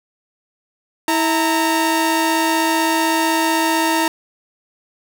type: tone pair together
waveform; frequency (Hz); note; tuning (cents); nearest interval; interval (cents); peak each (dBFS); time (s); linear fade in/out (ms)
sawtooth; 325.3 / 920.1; E4 / A#5; -23 / -23; octave + tritone; 1800; -14; 1.08-4.08; 2
effects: none